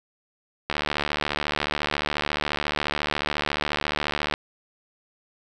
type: click train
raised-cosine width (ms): 0.3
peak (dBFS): -8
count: 271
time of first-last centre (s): 0.7-4.339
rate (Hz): 74.2
effects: none